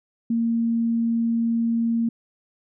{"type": "tone", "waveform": "sine", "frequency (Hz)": 230.7, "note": "A#3", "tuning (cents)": -18, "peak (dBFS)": -19, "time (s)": [0.3, 2.09], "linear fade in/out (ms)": 5, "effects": []}